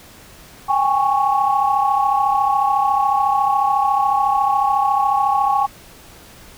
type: tone cluster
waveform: sine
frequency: 793 / 827 / 1107 Hz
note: G5 / G#5 / C#6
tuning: +20 / -8 / -3 cents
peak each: -18 dBFS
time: 0.68-5.67 s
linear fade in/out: 20 ms
effects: tanh soft clip ceiling -4 dBFS + pink hiss -43 dBFS RMS until 6.57 s